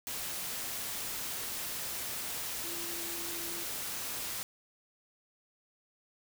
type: tone in noise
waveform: sine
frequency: 340 Hz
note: F4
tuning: 46 cents flat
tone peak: -46 dBFS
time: 2.64-3.64 s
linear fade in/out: 0 ms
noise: white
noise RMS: -38 dBFS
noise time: 0.07-4.43 s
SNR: -11 dB
effects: none